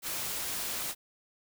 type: noise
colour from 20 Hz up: white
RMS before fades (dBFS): -35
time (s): 0.02-0.95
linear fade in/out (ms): 50
effects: none